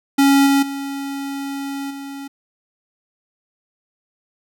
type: tone with level steps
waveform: square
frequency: 277.2 Hz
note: C#4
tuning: in tune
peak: -11 / -13 / -25 / -30 dBFS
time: 0.18-2.28 s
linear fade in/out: 10 ms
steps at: 0.46 / 0.62 / 1.9 s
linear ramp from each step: 10 ms
effects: none